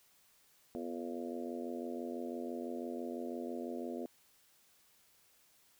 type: harmonic tone with a mistuned harmonic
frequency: 86 Hz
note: F2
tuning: 26 cents flat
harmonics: 3 / 4 / 5 / 6 / 7 / 8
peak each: -42 / -44 / -46 / -48 / -49 / -50 dBFS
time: 0.75-4.06 s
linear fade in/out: 0 ms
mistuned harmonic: 3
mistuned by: -70 cents
effects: white hiss -68 dBFS RMS until 5.79 s